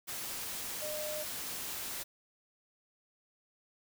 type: tone in noise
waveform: sine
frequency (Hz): 608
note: D#5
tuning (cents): -40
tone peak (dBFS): -38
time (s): 0.81-1.24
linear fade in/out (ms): 20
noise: white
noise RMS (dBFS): -40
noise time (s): 0.07-2.04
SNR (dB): -1
effects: none